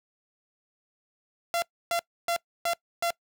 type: tone bursts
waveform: sawtooth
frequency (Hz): 684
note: F5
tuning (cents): -36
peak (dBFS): -21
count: 5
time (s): 1.54-3.105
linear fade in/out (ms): 0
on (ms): 81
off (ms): 290
effects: noise-tail reverb RT60 0.1 s tail -23 dB re dry